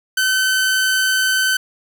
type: tone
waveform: sawtooth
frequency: 1527 Hz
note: G6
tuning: 46 cents flat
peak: -11 dBFS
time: 0.17-1.57 s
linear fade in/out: 5 ms
effects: none